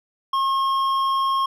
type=tone with hard clipping; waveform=sine; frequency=1078 Hz; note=C#6; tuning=49 cents flat; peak=-20 dBFS; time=0.33-1.46 s; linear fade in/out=5 ms; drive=7 dB; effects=none